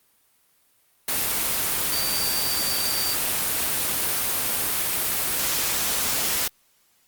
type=tone in noise; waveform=sine; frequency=4642 Hz; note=D8; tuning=21 cents flat; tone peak=-27 dBFS; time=1.92-3.15 s; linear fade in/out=5 ms; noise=white; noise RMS=-24 dBFS; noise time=1.08-6.48 s; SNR=-6 dB; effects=white hiss -63 dBFS RMS until 7.07 s + Opus 32 kbps